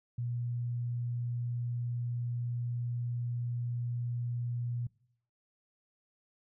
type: tone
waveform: sine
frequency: 120.4 Hz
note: B2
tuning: 44 cents flat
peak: -32 dBFS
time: 0.18-4.87 s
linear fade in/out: 5 ms
effects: noise-tail reverb RT60 0.7 s tail -23 dB re dry